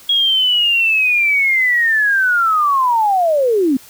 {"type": "linear sweep", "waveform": "sine", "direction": "down", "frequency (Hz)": [3315, 246.9], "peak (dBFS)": -11, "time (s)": [0.09, 3.77], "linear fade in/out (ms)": 5, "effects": ["white hiss -42 dBFS RMS until 3.89 s"]}